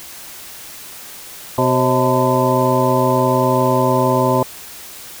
harmonic tone with a mistuned harmonic, 127 Hz, B2, 49 cents sharp, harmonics 1 / 2 / 3 / 4 / 5 / 7 / 8, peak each -20 / -20 / -20 / -20 / -20 / -20 / -20 dBFS, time 1.58-4.43 s, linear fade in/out 2 ms, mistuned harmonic 4, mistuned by +86 cents, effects white hiss -35 dBFS RMS until 5.2 s

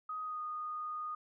sine tone with pitch glide, 1254 to 1232.5 Hz, D#6 to D#6, +13 to -17 cents, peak -37 dBFS, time 0.09-1.15 s, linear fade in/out 5 ms, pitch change -30 cents, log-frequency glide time 0.23-0.41 s, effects none

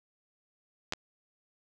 clicks, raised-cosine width 0.2 ms, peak -13 / -19 dBFS, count 2, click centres 0.924 / 0.935 s, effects none

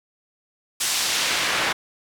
pink noise with band-pass filter sweep, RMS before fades -23 dBFS, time 0.8-1.73 s, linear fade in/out 10 ms, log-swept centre 7000 to 1700 Hz, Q 0.72, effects none

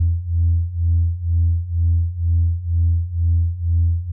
sine beating tone pair, 83.3 / 85.4 Hz, E2 / F2, +19 / -38 cents, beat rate 2.1 Hz, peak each -19 / -16 dBFS, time 0-4.12 s, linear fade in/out 10 ms, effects tanh soft clip ceiling -8 dBFS

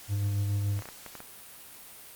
triangle tone with tremolo, 101.1 Hz, G#2, 46 cents flat, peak -23 dBFS, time 0.08-0.82 s, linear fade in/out 50 ms, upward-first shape sine, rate 7 Hz, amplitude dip 25%
clicks, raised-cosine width 0.5 ms, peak -27 dBFS, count 7, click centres 0.791 / 0.822 / 0.856 / 0.888 / 1.063 / 1.153 / 1.204 s
effects white hiss -48 dBFS RMS until 2.15 s + Opus 48 kbps

